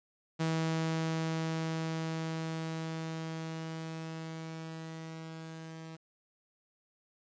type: tone with level ramp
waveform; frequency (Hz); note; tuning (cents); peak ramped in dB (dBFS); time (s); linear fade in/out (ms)
sawtooth; 161.5; E3; -35; -25 to -40; 0.39-5.97; 20
effects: resampled to 16000 Hz + 10-bit